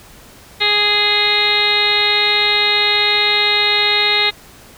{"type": "harmonic tone", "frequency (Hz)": 415.3, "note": "G#4", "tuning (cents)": 0, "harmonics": [1, 2, 3, 4, 5, 6, 7, 8, 9, 10], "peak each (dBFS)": [-24, -24, -27, -26, -18, -23, -27, -26, -16, -20], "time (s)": [0.6, 4.31], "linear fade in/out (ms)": 20, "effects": ["pink hiss -42 dBFS RMS until 4.77 s"]}